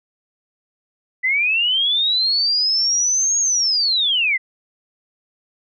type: linear two-way sweep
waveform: sine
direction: up then down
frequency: 1975.5 to 6645 to 1975.5 Hz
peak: -15 dBFS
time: 1.23-4.38 s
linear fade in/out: 20 ms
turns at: 3.39 s
effects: none